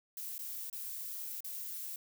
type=noise with dropouts; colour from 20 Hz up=violet; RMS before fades=-42 dBFS; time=0.17-1.96 s; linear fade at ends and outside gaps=2 ms; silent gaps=0.381-0.39 / 0.699-0.728 / 1.406-1.444 s; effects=none